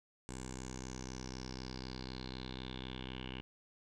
10% pulse tone with low-pass filter sweep, 64 Hz, C2, 38 cents flat, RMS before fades -45 dBFS, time 0.29-3.41 s, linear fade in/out 0 ms, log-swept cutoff 7900 to 2900 Hz, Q 6.3, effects none

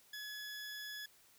20% pulse tone, 1696 Hz, G#6, 36 cents sharp, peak -39 dBFS, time 0.13-1.06 s, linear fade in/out 5 ms, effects white hiss -66 dBFS RMS until 1.38 s

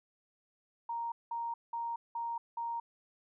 sine tone bursts, 932.3 Hz, A#5, in tune, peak -34 dBFS, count 5, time 0.89-2.8 s, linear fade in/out 5 ms, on 230 ms, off 190 ms, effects none

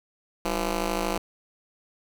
10% pulse ring-modulated tone, 172.4 Hz, F3, 22 cents flat, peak -14 dBFS, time 0.45-1.18 s, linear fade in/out 2 ms, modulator 146 Hz, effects none

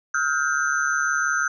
sine tone cluster, 1288 / 1427 / 1573 / 6140 Hz, E6 / F6 / G6 / G8, -41 / +37 / +6 / -37 cents, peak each -27 / -23 / -25 / -30 dBFS, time 0.14-1.48 s, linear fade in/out 5 ms, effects none

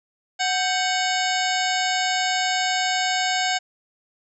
harmonic tone with a mistuned harmonic, 740 Hz, F#5, in tune, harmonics 1 / 2 / 3 / 4 / 5 / 6 / 7 / 9 / 10, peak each -24 / -27 / -29 / -30 / -31 / -32 / -32 / -34 / -34 dBFS, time 0.39-3.59 s, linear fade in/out 20 ms, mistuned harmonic 2, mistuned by +100 cents, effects none

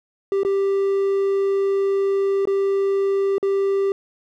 triangle tone with dropouts, 393.2 Hz, G4, 5 cents sharp, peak -15 dBFS, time 0.32-3.92 s, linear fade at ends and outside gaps 1 ms, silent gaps 0.433-0.449 / 2.454-2.473 / 3.382-3.428 s, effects none

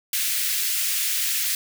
white high-pass noise, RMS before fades -24 dBFS, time 0.13-1.55 s, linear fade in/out 2 ms, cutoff 1800 Hz, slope 24 dB/octave, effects none

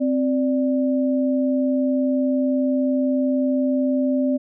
sine tone pair together, 261.6 / 587.3 Hz, C4 / D5, 0 / 0 cents, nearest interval octave + major second, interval 1400 cents, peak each -18 / -24 dBFS, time 0-4.38 s, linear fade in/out 20 ms, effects none

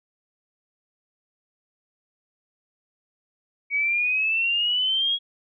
sine exponential sweep, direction up, 2244 to 3322 Hz, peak -20 dBFS, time 3.7-5.19 s, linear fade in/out 50 ms, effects none

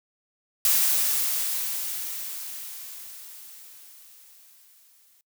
blue noise with exponential decay, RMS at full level -20 dBFS, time 0.65-5.21 s, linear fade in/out 1 ms, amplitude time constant 990 ms, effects noise-tail reverb RT60 0.1 s tail -23 dB re dry

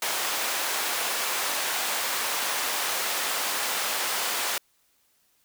pink high-pass noise, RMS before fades -28 dBFS, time 0.02-4.58 s, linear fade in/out 2 ms, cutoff 740 Hz, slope 12 dB/octave, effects white hiss -67 dBFS RMS until 5.44 s

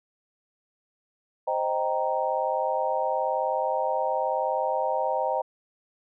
sine chord, C minor seventh, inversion none, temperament equal, 523.3 / 622.3 / 784 / 932.3 Hz, C5 / Eb5 / G5 / Bb5, 0 / 0 / 0 / 0 cents, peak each -29 dBFS, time 1.47-5.42 s, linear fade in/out 10 ms, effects none

